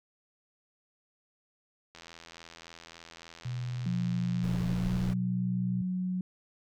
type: click train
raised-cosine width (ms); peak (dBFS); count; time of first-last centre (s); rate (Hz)
0.2; -30; 264; 1.95-5.1; 83.5
type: tone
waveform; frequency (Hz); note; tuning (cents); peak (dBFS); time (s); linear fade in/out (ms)
sine; 123.47; B2; 0; -32; 3.45-5.82; 5
type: tone with pitch glide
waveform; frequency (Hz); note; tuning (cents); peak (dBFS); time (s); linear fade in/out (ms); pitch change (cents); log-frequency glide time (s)
sine; 178 to 183.32; F3 to F#3; +33 to -16; -29; 3.86-6.21; 2; +51; 4.69-4.85
type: noise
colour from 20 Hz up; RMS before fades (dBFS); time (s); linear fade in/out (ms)
brown; -37; 4.43-5.14; 10
effects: none